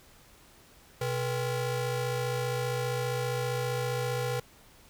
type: ring-modulated tone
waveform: 35% pulse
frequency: 306.9 Hz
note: D#4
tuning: 24 cents flat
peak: -24 dBFS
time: 1.01-4.4 s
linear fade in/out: 5 ms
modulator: 181 Hz
effects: pink hiss -57 dBFS RMS until 4.89 s